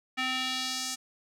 square tone with band-pass filter sweep, 258.3 Hz, C4, 22 cents flat, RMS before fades -32 dBFS, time 0.17-0.96 s, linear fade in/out 20 ms, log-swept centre 2300 to 6800 Hz, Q 1.6, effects none

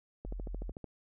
sine tone, 44.29 Hz, F1, 25 cents sharp, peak -37 dBFS, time 0.25-0.72 s, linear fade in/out 10 ms
click train, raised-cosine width 2 ms, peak -29 dBFS, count 9, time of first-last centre 0.25-0.843 s, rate 13.5 Hz
effects none

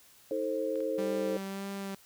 sine chord, A diminished, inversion second, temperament just, 316.8 / 440 / 528 Hz, Eb4 / A4 / C5, +31 / 0 / +16 cents, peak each -36 / -34 / -32 dBFS, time 0.31-1.37 s, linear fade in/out 2 ms
clicks, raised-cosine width 0.3 ms, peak -36 dBFS, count 2, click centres 0.757 / 0.805 s
sawtooth tone with vibrato, 196 Hz, G3, in tune, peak -32 dBFS, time 0.98-1.95 s, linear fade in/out 5 ms, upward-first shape sine, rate 1.7 Hz, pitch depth 15 cents each way
effects white hiss -59 dBFS RMS until 2.05 s

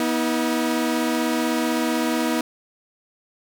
sawtooth tone pair together, 243.2 / 318.9 Hz, B3 / D#4, -26 / +43 cents, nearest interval perfect fourth, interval 469 cents, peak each -19 dBFS, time 0-2.41 s, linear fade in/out 2 ms, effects none

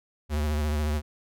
square tone with vibrato, 75.2 Hz, D2, 42 cents sharp, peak -25 dBFS, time 0.29-1.02 s, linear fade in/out 50 ms, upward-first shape sine, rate 14 Hz, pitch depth 47 cents each way, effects none

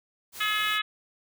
white noise, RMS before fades -41 dBFS, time 0.32-0.8 s, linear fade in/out 50 ms
harmonic tone, 424.6 Hz, G#4, 38 cents sharp, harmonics 3 / 4 / 5 / 6 / 7 / 8 / 9, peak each -30 / -31 / -32 / -33 / -33 / -34 / -35 dBFS, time 0.4-0.82 s, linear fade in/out 10 ms
effects none

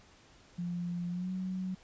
sine tone with pitch glide, 174.61 to 186.06 Hz, F3 to F#3, 0 to +10 cents, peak -33 dBFS, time 0.58-1.75 s, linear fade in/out 10 ms, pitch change +110 cents, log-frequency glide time 1.1-1.31 s, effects pink hiss -60 dBFS RMS until 1.83 s + resampled to 16000 Hz

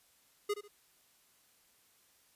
square tone with echo, 412.6 Hz, G#4, 11 cents flat, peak -31 dBFS, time 0.49-0.54 s, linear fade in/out 10 ms, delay 71 ms, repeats 2, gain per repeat -11 dB, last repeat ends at 0.682 s, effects white hiss -68 dBFS RMS until 2.35 s + resampled to 32000 Hz

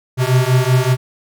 square beating tone pair, 125.2 / 130.4 Hz, B2 / C3, +24 / -5 cents, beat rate 5.2 Hz, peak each -15 dBFS, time 0.17-0.97 s, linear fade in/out 50 ms, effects none

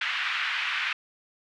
white band-pass noise, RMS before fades -29 dBFS, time 0.01-0.93 s, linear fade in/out 5 ms, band 1300 to 2800 Hz, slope 24 dB/octave, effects none

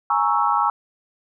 sine chord, A# half-diminished seventh, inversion third, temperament equal, 830.6 / 932.3 / 1108.7 / 1318.5 Hz, G#5 / A#5 / C#6 / E6, 0 / 0 / 0 / 0 cents, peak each -22 dBFS, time 0.1-0.7 s, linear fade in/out 2 ms, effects none

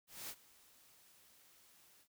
white noise with ADSR envelope, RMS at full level -45 dBFS, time 0.07-2.08 s, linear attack 220 ms, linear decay 59 ms, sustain -21 dB, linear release 73 ms, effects none

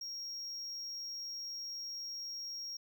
triangle tone, 5588 Hz, F8, in tune, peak -39 dBFS, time 0.01-2.77 s, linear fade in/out 5 ms, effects none

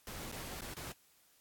pink noise with dropouts, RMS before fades -45 dBFS, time 0.07-0.92 s, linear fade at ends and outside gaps 1 ms, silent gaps 0.316-0.324 / 0.608-0.618 / 0.738-0.767 s, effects white hiss -68 dBFS RMS until 1.4 s + AAC 64 kbps

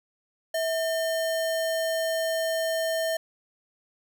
sine tone with sample-and-hold, 650 Hz, E5, 24 cents flat, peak -24 dBFS, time 0.54-3.17 s, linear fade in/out 5 ms, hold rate 2450 Hz, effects none

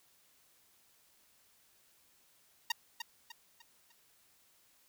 10% pulse tone with echo, 932.3 Hz, A#5, in tune, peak -21 dBFS, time 2.7-2.72 s, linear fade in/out 5 ms, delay 300 ms, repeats 4, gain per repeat -8 dB, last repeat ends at 3.92 s, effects white hiss -68 dBFS RMS until 4.88 s

